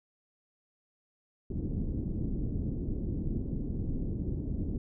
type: low-pass noise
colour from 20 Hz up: pink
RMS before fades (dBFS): -33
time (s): 1.5-4.78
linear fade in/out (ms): 5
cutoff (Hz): 330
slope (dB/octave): 24
effects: none